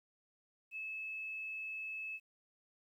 sine tone, 2600 Hz, E7, 24 cents flat, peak -40 dBFS, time 0.71-2.2 s, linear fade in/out 50 ms, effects 12-bit

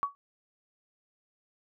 sine tone with exponential decay, 1126 Hz, C#6, 27 cents sharp, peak -22 dBFS, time 0.03-0.15 s, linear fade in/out 0 ms, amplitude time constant 25 ms, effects none

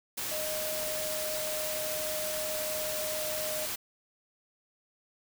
sine tone in noise, 618 Hz, D#5, 12 cents flat, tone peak -35 dBFS, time 0.31-3.66 s, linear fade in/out 10 ms, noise white, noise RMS -35 dBFS, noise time 0.17-3.76 s, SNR -3 dB, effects none

